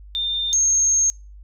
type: tone pair in turn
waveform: sine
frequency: 3608 / 6443 Hz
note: A7 / G8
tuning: +43 / +47 cents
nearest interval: minor seventh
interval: 1004 cents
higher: second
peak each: -21 / -15 dBFS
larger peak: second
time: 0.15-0.53 / 0.53-1.1 s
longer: second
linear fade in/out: 0 ms
effects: noise-tail reverb RT60 0.3 s tail -25 dB re dry + added 50 Hz sine -39 dBFS peak until 1.43 s